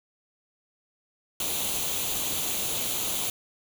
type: noise with comb filter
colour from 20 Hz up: white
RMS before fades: -29 dBFS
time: 1.4-3.3 s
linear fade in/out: 2 ms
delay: 0.29 ms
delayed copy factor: +0.6
effects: none